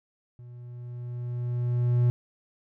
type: tone with level ramp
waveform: triangle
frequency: 121.6 Hz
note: B2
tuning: 26 cents flat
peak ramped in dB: -41 to -16 dBFS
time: 0.39-2.1 s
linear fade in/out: 0 ms
effects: none